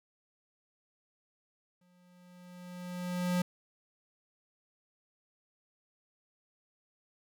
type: tone with exponential growth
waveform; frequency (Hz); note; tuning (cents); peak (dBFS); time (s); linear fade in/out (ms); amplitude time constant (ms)
square; 178.9; F3; +42; -27; 1.81-3.42; 5; 350
effects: none